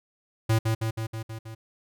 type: tone with echo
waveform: square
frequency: 111.7 Hz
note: A2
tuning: 27 cents sharp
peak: -20 dBFS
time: 0.49-0.59 s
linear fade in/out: 10 ms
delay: 160 ms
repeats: 6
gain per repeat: -3 dB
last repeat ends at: 1.55 s
effects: none